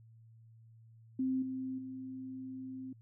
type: tone with level steps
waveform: sine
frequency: 260.8 Hz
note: C4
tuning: 5 cents flat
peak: -30 / -36 / -41 dBFS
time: 1.19-2.93 s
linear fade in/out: 5 ms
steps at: 1.42 / 1.78 s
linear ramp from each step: 5 ms
effects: added 113 Hz sine -56 dBFS peak until 3.01 s